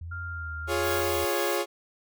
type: tone with vibrato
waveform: sine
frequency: 82.41 Hz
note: E2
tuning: in tune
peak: -35 dBFS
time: 0.01-1.25 s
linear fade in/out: 5 ms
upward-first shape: sine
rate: 1.3 Hz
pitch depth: 91 cents each way
type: tone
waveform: sine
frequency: 1396.9 Hz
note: F6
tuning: in tune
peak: -35 dBFS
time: 0.11-1.01 s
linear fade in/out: 10 ms
type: chord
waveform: sawtooth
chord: Db major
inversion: first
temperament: equal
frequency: 349.2 / 415.3 / 554.4 Hz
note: F4 / Ab4 / Db5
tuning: 0 / 0 / 0 cents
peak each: -26 dBFS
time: 0.67-1.66 s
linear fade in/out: 50 ms
type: noise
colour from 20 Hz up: violet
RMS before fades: -36 dBFS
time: 0.82-1.6 s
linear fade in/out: 50 ms
effects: none